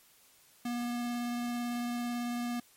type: tone with vibrato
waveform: square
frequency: 240.4 Hz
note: B3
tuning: 46 cents flat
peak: -33 dBFS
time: 0.65-2.6 s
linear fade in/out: 5 ms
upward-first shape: sine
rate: 18 Hz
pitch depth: 9 cents each way
effects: white hiss -62 dBFS RMS until 2.76 s + MP3 64 kbps